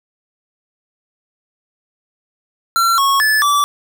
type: tone with pitch steps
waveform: square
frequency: 1360 / 1101 / 1735 / 1158 Hz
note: F6 / C#6 / A6 / D6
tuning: -46 / -12 / -25 / -25 cents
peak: -12 dBFS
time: 2.76-3.64 s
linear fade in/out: 0 ms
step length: 220 ms
effects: none